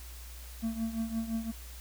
triangle tone with tremolo, 225.4 Hz, A3, 42 cents sharp, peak -26 dBFS, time 0.62-1.52 s, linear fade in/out 20 ms, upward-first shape triangle, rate 5.8 Hz, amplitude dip 80%, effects added 60 Hz sine -44 dBFS peak until 1.8 s + white hiss -51 dBFS RMS until 1.8 s

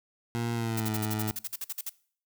20% pulse tone with pitch glide, 117.5 to 107.75 Hz, A#2 to A2, +14 to -36 cents, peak -24 dBFS, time 0.35-1.31 s, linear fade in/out 0 ms, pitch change -150 cents, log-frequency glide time 0.54-0.94 s
blue noise bursts, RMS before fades -34 dBFS, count 14, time 0.77-1.895 s, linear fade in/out 5 ms, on 33 ms, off 51 ms
effects noise-tail reverb RT60 0.5 s tail -21 dB re dry

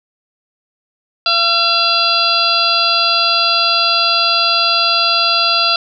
harmonic tone, 680 Hz, F5, 46 cents flat, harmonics 1 / 2 / 4 / 5 / 6 / 7, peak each -22 / -17 / -18 / -20 / -18 / -16 dBFS, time 1.26-5.76 s, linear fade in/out 2 ms, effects none

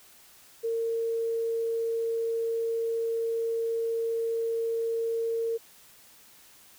sine tone, 457.4 Hz, A#4, 33 cents flat, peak -26 dBFS, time 0.63-5.58 s, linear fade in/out 20 ms, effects white hiss -55 dBFS RMS until 6.78 s

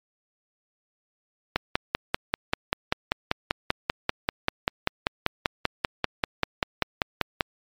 click train, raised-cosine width 0.3 ms, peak -5 dBFS, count 31, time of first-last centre 1.56-7.408 s, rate 5.13 Hz, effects MP3 96 kbps

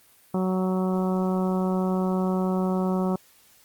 harmonic tone, 186.1 Hz, F#3, 10 cents sharp, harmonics 1 / 2 / 3 / 4 / 5 / 6 / 7, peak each -23 / -29 / -33 / -35 / -37 / -39 / -40 dBFS, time 0.34-3.16 s, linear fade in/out 5 ms, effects white hiss -57 dBFS RMS until 3.64 s + Opus 32 kbps

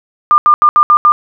sine tone bursts at uneven times, 1200 Hz, D6, 37 cents sharp, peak -3 dBFS, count 6, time 0.31-0.38 / 0.46-0.54 / 0.62-0.69 / 0.76-0.83 / 0.9-0.97 / 1.05-1.12 s, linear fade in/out 0 ms, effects none

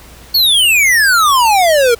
square exponential sweep, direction down, 4487 to 453.8 Hz, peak -8 dBFS, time 0.34-1.95 s, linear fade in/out 10 ms, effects added 60 Hz sine -38 dBFS peak until 1.99 s + pink hiss -39 dBFS RMS until 1.99 s

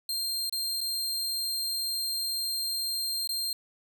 sawtooth tone with dropouts, 4186 Hz, C8, in tune, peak -26 dBFS, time 0.09-3.53 s, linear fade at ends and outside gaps 2 ms, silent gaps 0.496-0.525 / 0.807-0.812 / 3.274-3.291 s, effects none

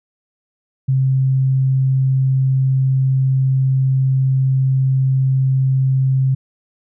sine tone, 132.6 Hz, C3, 23 cents sharp, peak -12 dBFS, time 0.88-6.35 s, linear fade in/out 10 ms, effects none

